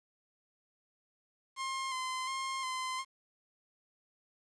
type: tone with vibrato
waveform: sawtooth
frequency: 1048 Hz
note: C6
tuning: 2 cents sharp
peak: -31 dBFS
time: 1.56-3.05 s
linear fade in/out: 50 ms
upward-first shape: square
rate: 1.4 Hz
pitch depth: 26 cents each way
effects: resampled to 22050 Hz + 10-bit